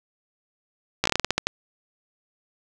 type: slowing click train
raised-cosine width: 0.2 ms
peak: -3 dBFS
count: 11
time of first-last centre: 1.04-1.47 s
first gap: 15 ms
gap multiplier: 1.22
effects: none